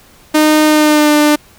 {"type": "tone with pitch glide", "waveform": "sawtooth", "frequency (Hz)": [306.9, 298.3], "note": ["D#4", "D4"], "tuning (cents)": [-24, 27], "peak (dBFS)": -3, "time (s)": [0.34, 1.36], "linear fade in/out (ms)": 10, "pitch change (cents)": -49, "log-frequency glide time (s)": [0.65, 1.14], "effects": ["pink hiss -44 dBFS RMS until 1.58 s"]}